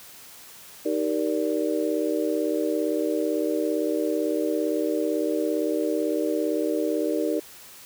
sine chord, Eb major seventh, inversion none, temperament just, 311.1 / 388.9 / 466.7 / 583.4 Hz, Eb4 / G4 / Bb4 / D5, 0 / -14 / +2 / -12 cents, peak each -26 / -29 / -28 / -29 dBFS, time 0.85-7.4 s, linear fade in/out 10 ms, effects white hiss -46 dBFS RMS until 7.85 s + high-pass 60 Hz 12 dB/octave

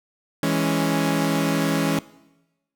sawtooth chord, C# minor, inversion first, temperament equal, 164.81 / 207.7 / 277.2 Hz, E3 / G#3 / C#4, 0 / 0 / 0 cents, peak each -20 / -22 / -19 dBFS, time 0.43-1.99 s, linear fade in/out 2 ms, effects noise-tail reverb RT60 1.0 s tail -20 dB re dry

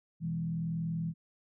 sine tone with frequency modulation, 164.81 Hz, E3, in tune, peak -31 dBFS, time 0.2-1.14 s, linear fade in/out 50 ms, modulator 40.6 Hz, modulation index 0.62, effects none

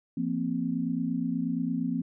sine chord, F suspended fourth, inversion none, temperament equal with one note detuned, 171.61 / 233.1 / 261.6 Hz, F3 / Bb3 / C4, -30 / 0 / 0 cents, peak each -32 / -31 / -30 dBFS, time 0.17-2.02 s, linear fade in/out 5 ms, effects none

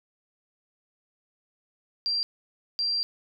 sine tone bursts at uneven times, 4730 Hz, D8, 12 cents sharp, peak -24 dBFS, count 2, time 2.06-2.23 / 2.79-3.03 s, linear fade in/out 0 ms, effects none

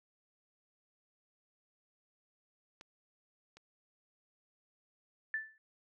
clicks, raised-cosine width 0.2 ms, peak -33 / -38 dBFS, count 2, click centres 2.811 / 3.57 s
sine tone with exponential decay, 1760 Hz, A6, in tune, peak -30 dBFS, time 5.34-5.58 s, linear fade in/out 1 ms, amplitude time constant 52 ms
effects none

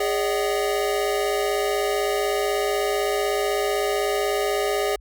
square tone cluster, 410.8 / 572 / 628 / 755 Hz, G#4 / D5 / D#5 / F#5, -19 / -46 / +16 / +35 cents, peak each -24 / -30 / -30 / -30 dBFS, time 0-4.96 s, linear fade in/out 5 ms, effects added 50 Hz sine -45 dBFS peak until 5 s

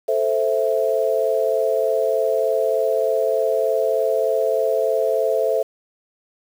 sine chord, A minor, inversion none, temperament equal, 440 / 523.3 / 659.3 Hz, A4 / C5 / E5, 0 / 0 / 0 cents, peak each -21 dBFS, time 0.08-5.63 s, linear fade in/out 10 ms, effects 7-bit

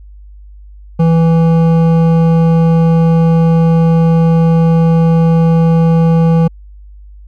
sine tone with hard clipping, 164.81 Hz, E3, in tune, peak -8 dBFS, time 0.99-6.48 s, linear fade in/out 10 ms, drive 11 dB, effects added 50 Hz sine -32 dBFS peak until 7.27 s

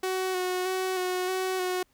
sawtooth tone with vibrato, 370 Hz, F#4, in tune, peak -23 dBFS, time 0.03-1.83 s, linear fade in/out 5 ms, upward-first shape square, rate 1.6 Hz, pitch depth 20 cents each way, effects pink hiss -68 dBFS RMS until 1.93 s

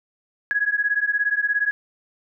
sine beating tone pair, 1661.2 / 1678.2 Hz, G#6 / G#6, 0 / +18 cents, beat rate 17 Hz, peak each -22 dBFS, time 0.51-1.71 s, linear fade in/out 0 ms, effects none

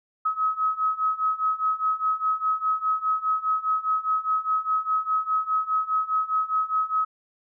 sine beating tone pair, 1275 / 1279.9 Hz, D#6 / D#6, +42 / +49 cents, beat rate 4.9 Hz, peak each -26 / -24 dBFS, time 0.25-7.05 s, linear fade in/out 10 ms, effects none

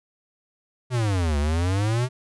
square exponential two-way sweep, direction down then up, 130.1 to 70.7 to 130.1 Hz, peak -21 dBFS, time 0.9-2.09 s, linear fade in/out 50 ms, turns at 1.38 s, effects resampled to 24000 Hz

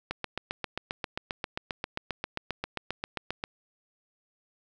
click train, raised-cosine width 0.3 ms, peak -15 dBFS, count 26, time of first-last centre 0.11-3.439 s, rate 7.51 Hz, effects none

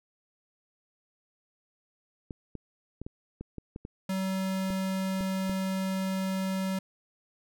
clicks, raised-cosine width 3 ms, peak -25 dBFS, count 11, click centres 2.308 / 2.553 / 3.016 / 3.065 / 3.41 / 3.583 / 3.761 / 3.851 / 4.704 / 5.208 / 5.496 s
square tone, 190.2 Hz, F#3, 48 cents sharp, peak -29 dBFS, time 4.09-6.79 s, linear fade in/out 5 ms
effects none

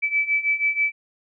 sine beating tone pair, 2304 / 2310.2 Hz, D7 / D7, -34 / -29 cents, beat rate 6.2 Hz, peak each -24 / -21 dBFS, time 0.02-0.92 s, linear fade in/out 20 ms, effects none

